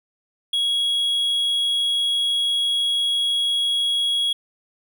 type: tone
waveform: triangle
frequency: 3322 Hz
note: G#7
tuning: in tune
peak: -17 dBFS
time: 0.53-4.33 s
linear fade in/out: 5 ms
effects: none